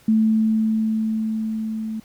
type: tone with level ramp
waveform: sine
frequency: 219.7 Hz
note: A3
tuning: 2 cents flat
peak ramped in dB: -13 to -25 dBFS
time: 0.08-2 s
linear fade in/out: 5 ms
effects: pink hiss -53 dBFS RMS until 2.04 s